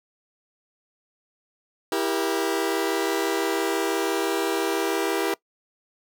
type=chord; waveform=sawtooth; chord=E diminished; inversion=none; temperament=just; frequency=329.6 / 395.6 / 474.7 Hz; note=E4 / G4 / Bb4; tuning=0 / +16 / +31 cents; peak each=-23 / -22 / -25 dBFS; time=1.92-5.34 s; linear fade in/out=2 ms; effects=noise-tail reverb RT60 0.1 s tail -22 dB re dry